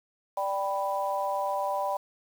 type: chord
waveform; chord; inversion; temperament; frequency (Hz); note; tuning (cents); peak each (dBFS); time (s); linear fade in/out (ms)
sine; G major; second; equal; 587.3 / 784 / 987.8; D5 / G5 / B5; 0 / 0 / 0; -31; 0.37-1.97; 5
effects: 8-bit